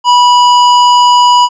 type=tone with hard clipping; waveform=sine; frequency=979 Hz; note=B5; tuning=15 cents flat; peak=-5 dBFS; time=0.04-1.49 s; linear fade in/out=50 ms; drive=15 dB; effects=resampled to 16000 Hz